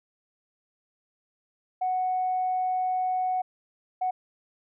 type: tone bursts at uneven times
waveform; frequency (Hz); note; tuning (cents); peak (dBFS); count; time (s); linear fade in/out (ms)
sine; 740; F#5; 0; -23; 2; 1.81-3.42 / 4.01-4.11; 10
effects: tanh soft clip ceiling -19 dBFS